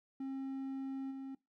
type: tone with level steps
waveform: triangle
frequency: 268.5 Hz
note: C4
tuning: 45 cents sharp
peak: -36 / -40 dBFS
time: 0.2-1.35 s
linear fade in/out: 5 ms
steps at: 1.1 s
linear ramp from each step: 20 ms
effects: noise-tail reverb RT60 0.2 s tail -21 dB re dry